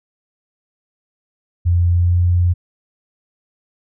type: tone with pitch glide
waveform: sine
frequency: 87 to 88.21 Hz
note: F2 to F2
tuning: -6 to +18 cents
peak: -11 dBFS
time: 1.65-2.54 s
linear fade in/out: 20 ms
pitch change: +24 cents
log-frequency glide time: 1.9-2.17 s
effects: none